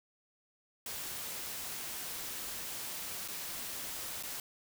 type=noise with dropouts; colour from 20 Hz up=white; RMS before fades=-41 dBFS; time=0.86-4.4 s; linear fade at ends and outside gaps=2 ms; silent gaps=3.278-3.284 / 4.227-4.234 s; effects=none